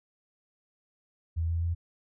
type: tone with pitch steps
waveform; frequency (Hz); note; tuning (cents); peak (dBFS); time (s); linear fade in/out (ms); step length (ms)
sine; 82.41 / 83.66 / 84.92; E2 / E2 / F2; 0 / +26 / -48; -26; 1.36-1.75; 20; 130
effects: none